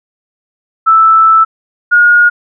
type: tone pair in turn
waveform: sine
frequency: 1318.5 / 1434.7 Hz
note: E6 / F6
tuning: 0 / +46 cents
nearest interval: minor second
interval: 146 cents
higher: second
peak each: -3 dBFS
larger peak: neither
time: 0.86-1.45 / 1.91-2.3 s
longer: first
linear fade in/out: 20 ms
effects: none